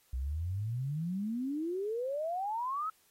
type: exponential sweep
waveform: sine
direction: up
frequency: 60.6 to 1320 Hz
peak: -32 dBFS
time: 0.13-2.9 s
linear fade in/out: 5 ms
effects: white hiss -68 dBFS RMS until 3.1 s + AAC 48 kbps

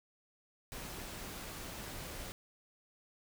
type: noise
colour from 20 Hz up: pink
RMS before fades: -45 dBFS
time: 0.72-2.32 s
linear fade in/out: 0 ms
effects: none

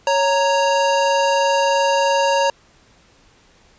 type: tone pair together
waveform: square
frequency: 554 / 931 Hz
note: C#5 / A#5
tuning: -1 / -2 cents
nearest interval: major sixth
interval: 899 cents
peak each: -18 dBFS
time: 0.07-2.5 s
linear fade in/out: 2 ms
effects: pink hiss -53 dBFS RMS until 3.78 s + resampled to 16000 Hz

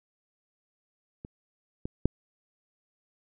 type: clicks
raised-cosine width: 3 ms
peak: -27 / -20 / -9 dBFS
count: 3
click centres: 1.249 / 1.855 / 2.056 s
effects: none

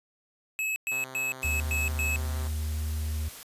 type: tone bursts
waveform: square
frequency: 2583 Hz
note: E7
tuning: 36 cents flat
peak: -28 dBFS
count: 6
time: 0.59-2.16 s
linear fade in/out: 0 ms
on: 170 ms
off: 110 ms
type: tone with pitch glide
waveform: 5% pulse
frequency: 130.81 to 129.61 Hz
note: C3 to C3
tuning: 0 to -16 cents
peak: -30 dBFS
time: 0.91-2.48 s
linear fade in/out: 10 ms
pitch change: -16 cents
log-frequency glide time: 1.16-2.34 s
type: noise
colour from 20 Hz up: white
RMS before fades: -44 dBFS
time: 1.42-3.43 s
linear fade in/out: 0 ms
type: tone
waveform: triangle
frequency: 76.8 Hz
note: D#2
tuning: 22 cents flat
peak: -26 dBFS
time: 1.44-3.29 s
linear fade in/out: 10 ms
effects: resampled to 32000 Hz

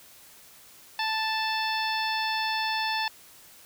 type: harmonic tone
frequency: 880 Hz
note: A5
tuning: in tune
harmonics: 1 / 2 / 3 / 4 / 5 / 6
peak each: -29 / -32 / -34 / -35 / -36 / -37 dBFS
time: 0.99-3.08 s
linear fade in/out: 2 ms
effects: white hiss -52 dBFS RMS until 3.65 s

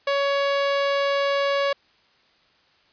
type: tone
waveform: sawtooth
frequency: 560 Hz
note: C#5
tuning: 18 cents sharp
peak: -16 dBFS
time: 0.07-1.73 s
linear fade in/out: 5 ms
effects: white hiss -60 dBFS RMS until 2.92 s + resampled to 11025 Hz

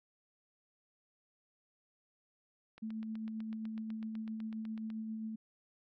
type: click train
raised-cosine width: 0.3 ms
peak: -38 dBFS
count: 18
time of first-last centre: 2.78-4.902 s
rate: 8.01 Hz
type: tone with tremolo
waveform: sine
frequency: 220 Hz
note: A3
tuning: in tune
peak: -37 dBFS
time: 2.82-5.36 s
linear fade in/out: 10 ms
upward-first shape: sine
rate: 7.5 Hz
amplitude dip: 25%
effects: none

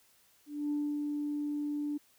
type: tone with ADSR envelope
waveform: sine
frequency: 293.7 Hz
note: D4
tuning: in tune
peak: -28 dBFS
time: 0.46-1.98 s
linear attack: 250 ms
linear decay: 260 ms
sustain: -3 dB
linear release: 13 ms
effects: tanh soft clip ceiling -26 dBFS + white hiss -66 dBFS RMS until 2.18 s

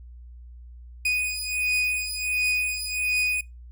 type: beating tone pair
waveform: 40% pulse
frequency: 2484 / 2485.4 Hz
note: D#7 / D#7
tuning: -3 / -3 cents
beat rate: 1.4 Hz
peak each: -26 dBFS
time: 1.05-3.41 s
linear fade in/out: 5 ms
effects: noise-tail reverb RT60 0.2 s tail -22 dB re dry + added 60 Hz sine -41 dBFS peak until 3.71 s

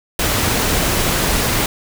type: noise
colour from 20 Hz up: pink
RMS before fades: -17 dBFS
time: 0.19-1.66 s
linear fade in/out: 2 ms
effects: none

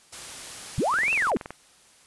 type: noise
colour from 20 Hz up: white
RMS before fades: -39 dBFS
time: 0.12-1.31 s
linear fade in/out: 10 ms
type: linear two-way sweep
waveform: sine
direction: up then down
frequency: 79 to 2751 to 160.8 Hz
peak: -21 dBFS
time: 0.78-1.37 s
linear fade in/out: 0 ms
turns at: 1.13 s
type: click train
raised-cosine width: 0.5 ms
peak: -20 dBFS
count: 13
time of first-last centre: 0.94-1.506 s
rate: 21.2 Hz
effects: white hiss -56 dBFS RMS until 2.06 s + resampled to 24000 Hz

